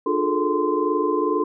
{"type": "tone cluster", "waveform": "sine", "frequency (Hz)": [300.3, 356.3, 422.7, 444.9, 1036], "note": ["D4", "F4", "G#4", "A4", "C6"], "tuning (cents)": [39, 35, 31, 19, -17], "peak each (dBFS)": -25, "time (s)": [0.06, 1.44], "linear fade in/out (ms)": 5, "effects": []}